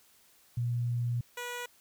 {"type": "tone pair in turn", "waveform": ["sine", "10% pulse"], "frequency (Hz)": [120, 486.4], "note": ["B2", "B4"], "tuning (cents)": [-49, -26], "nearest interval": "2 octaves", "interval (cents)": 2423, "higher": "second", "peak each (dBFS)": [-28, -28], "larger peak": "neither", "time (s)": [[0.57, 1.21], [1.37, 1.66]], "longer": "first", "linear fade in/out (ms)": 5, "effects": ["white hiss -63 dBFS RMS until 1.8 s"]}